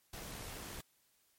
pink noise with amplitude modulation, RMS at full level -45 dBFS, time 0.13-0.81 s, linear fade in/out 5 ms, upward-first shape sine, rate 68.7 Hz, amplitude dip 30%, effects white hiss -73 dBFS RMS until 1.38 s + MP3 64 kbps

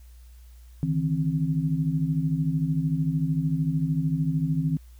sine tone cluster, 146.8 / 160.1 / 264 Hz, D3 / D#3 / C4, 0 / +50 / +16 cents, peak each -28 / -24 / -30 dBFS, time 0.83-4.77 s, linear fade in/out 0 ms, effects added 60 Hz sine -45 dBFS peak until 4.99 s + white hiss -62 dBFS RMS until 4.99 s

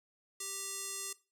square tone with band-pass filter, 392 Hz, G4, in tune, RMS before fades -41 dBFS, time 0.4-1.13 s, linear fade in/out 5 ms, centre 8300 Hz, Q 1.9, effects noise-tail reverb RT60 0.3 s tail -18 dB re dry

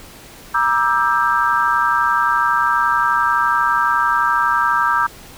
sine chord, E half-diminished seventh, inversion second, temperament just, 949.3 / 1186.7 / 1318.5 / 1582.2 Hz, Bb5 / D6 / E6 / G6, +31 / +18 / 0 / +16 cents, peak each -19 dBFS, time 0.54-5.07 s, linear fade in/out 10 ms, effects pink hiss -40 dBFS RMS until 5.37 s

